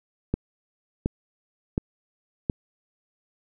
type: click train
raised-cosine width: 3 ms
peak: -10 dBFS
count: 4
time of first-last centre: 0.34-2.498 s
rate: 1.39 Hz
effects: none